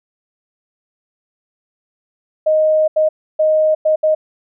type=tone bursts at uneven times; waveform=sine; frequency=622.3 Hz; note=D#5; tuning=in tune; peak=-10 dBFS; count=5; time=2.46-2.88 / 2.96-3.09 / 3.39-3.75 / 3.85-3.96 / 4.03-4.15 s; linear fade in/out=10 ms; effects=none